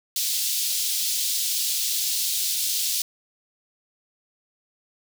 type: high-pass noise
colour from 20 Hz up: pink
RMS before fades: -25 dBFS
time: 0.16-3.02 s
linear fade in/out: 2 ms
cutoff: 3600 Hz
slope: 24 dB/octave
effects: none